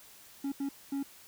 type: tone bursts at uneven times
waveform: triangle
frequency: 277.2 Hz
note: C#4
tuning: in tune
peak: -29 dBFS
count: 3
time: 0.44-0.52 / 0.6-0.69 / 0.92-1.03 s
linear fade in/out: 5 ms
effects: white hiss -55 dBFS RMS until 1.27 s